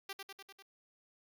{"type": "tone with echo", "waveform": "5% pulse", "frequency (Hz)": 392, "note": "G4", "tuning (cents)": 0, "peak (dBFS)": -29, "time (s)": [0.09, 0.13], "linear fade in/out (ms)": 5, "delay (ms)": 99, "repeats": 5, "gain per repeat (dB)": -3, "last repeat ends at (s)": 0.625, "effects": []}